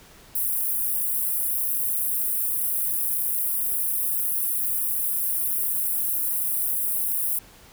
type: high-pass noise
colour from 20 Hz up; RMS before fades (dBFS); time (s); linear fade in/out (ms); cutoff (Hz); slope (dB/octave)
white; -25; 0.35-7.39; 5; 9700; 48
effects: pink hiss -50 dBFS RMS until 7.72 s